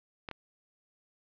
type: clicks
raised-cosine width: 0.3 ms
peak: -22 dBFS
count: 2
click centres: 0.288 / 0.313 s
effects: low-pass 4000 Hz 12 dB/octave